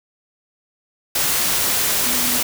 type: tone in noise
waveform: sine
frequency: 246.9 Hz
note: B3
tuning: in tune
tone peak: -29 dBFS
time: 2.06-2.39 s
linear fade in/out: 5 ms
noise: white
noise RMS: -19 dBFS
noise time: 1.15-2.43 s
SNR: -13 dB
effects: none